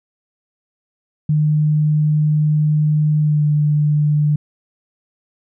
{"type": "tone with pitch glide", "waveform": "sine", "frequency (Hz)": [151.8, 149.19], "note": ["D#3", "D3"], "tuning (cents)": [-42, 28], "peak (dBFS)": -12, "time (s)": [1.29, 4.36], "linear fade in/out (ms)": 5, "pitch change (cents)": -30, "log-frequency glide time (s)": [3.21, 3.44], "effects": []}